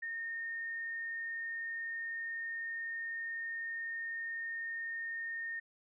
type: tone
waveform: sine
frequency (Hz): 1834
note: A#6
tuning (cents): -29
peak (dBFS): -37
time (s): 0.02-5.6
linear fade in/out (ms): 10
effects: none